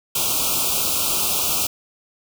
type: band-stop noise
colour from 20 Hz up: white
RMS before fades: -21 dBFS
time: 0.15-1.67 s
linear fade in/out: 5 ms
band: 1400 to 2400 Hz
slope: 96 dB/octave
effects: none